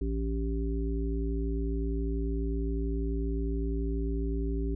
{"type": "harmonic tone", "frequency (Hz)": 55.8, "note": "A1", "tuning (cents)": 25, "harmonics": [1, 3, 5, 7], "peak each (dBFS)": [-29, -39, -36, -37], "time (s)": [0.01, 4.75], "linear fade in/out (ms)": 5, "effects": []}